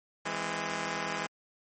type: chord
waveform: 5% pulse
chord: E augmented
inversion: none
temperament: just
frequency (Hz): 164.81 / 206 / 257.5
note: E3 / G#3 / B#3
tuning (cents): 0 / -14 / -28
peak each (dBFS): -25 / -25 / -29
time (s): 0.25-1.27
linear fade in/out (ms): 10
effects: low-pass 12000 Hz 12 dB/octave + MP3 32 kbps